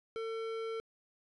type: tone with hard clipping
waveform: sine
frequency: 450 Hz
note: A4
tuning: 39 cents sharp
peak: -38 dBFS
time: 0.16-0.8 s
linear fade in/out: 0 ms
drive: 14 dB
effects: resampled to 22050 Hz